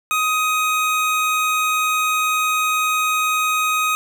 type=tone; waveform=25% pulse; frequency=1254 Hz; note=D#6; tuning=13 cents sharp; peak=-13 dBFS; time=0.11-3.95 s; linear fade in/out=0 ms; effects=none